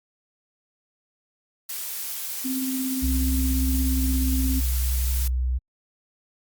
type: noise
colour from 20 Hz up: blue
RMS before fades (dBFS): -31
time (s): 1.69-5.28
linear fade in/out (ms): 5
type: tone with tremolo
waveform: sine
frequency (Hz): 261.6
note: C4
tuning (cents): 0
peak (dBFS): -24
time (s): 2.44-4.61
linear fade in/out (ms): 20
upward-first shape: sine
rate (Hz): 17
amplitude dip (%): 25
type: tone with pitch glide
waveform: sine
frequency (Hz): 65.6 to 62.75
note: C2 to B1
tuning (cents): +5 to +28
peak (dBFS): -21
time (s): 3.02-5.59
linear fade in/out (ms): 20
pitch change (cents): -77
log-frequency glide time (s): 3.37-5.24
effects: Opus 48 kbps